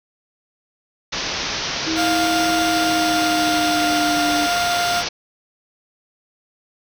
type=low-pass noise; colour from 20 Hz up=white; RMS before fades=-25 dBFS; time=1.12-5.09 s; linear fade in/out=10 ms; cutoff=6100 Hz; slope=96 dB/octave
type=tone with pitch glide; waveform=sine; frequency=321.5 to 298.2 Hz; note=E4 to D4; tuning=-43 to +27 cents; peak=-21 dBFS; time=1.86-4.47 s; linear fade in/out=20 ms; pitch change=-130 cents; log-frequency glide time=2.61-4.33 s
type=tone; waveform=30% pulse; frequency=701 Hz; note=F5; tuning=6 cents sharp; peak=-16 dBFS; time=1.95-5.04 s; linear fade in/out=50 ms
effects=none